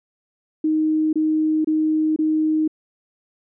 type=tone bursts; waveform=sine; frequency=311.7 Hz; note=D#4; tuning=3 cents sharp; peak=-16 dBFS; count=4; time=0.64-2.678 s; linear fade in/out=5 ms; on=490 ms; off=26 ms; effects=none